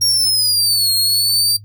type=linear two-way sweep; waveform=sawtooth; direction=down then up; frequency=5610 to 4241 to 4685 Hz; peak=-10 dBFS; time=0.01-1.57 s; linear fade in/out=10 ms; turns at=0.93 s; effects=noise-tail reverb RT60 0.1 s tail -19 dB re dry + added 104 Hz sine -36 dBFS peak until 1.64 s